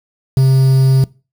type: tone with quantisation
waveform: triangle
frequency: 132.8 Hz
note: C3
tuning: 26 cents sharp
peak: -5 dBFS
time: 0.37-1.04 s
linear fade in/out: 2 ms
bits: 5
effects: noise-tail reverb RT60 0.3 s tail -21 dB re dry